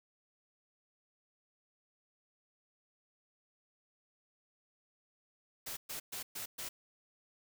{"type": "noise bursts", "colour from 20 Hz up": "white", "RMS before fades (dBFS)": -42, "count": 5, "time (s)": [5.66, 6.69], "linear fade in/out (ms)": 10, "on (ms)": 110, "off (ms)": 120, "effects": []}